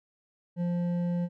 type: tone with hard clipping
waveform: sine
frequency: 174.61 Hz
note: F3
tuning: in tune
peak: -28 dBFS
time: 0.56-1.29 s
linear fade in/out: 50 ms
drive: 7 dB
effects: none